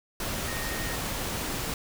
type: tone in noise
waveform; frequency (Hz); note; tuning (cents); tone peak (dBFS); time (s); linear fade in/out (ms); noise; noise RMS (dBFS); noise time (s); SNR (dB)
sine; 1855; A#6; -9; -38; 0.48-0.96; 2; pink; -32; 0.2-1.74; -9
effects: none